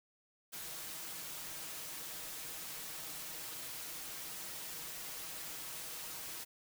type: noise with comb filter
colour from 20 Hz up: white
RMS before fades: -45 dBFS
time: 0.52-6.45 s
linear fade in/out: 20 ms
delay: 6.3 ms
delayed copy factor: +0.55
effects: none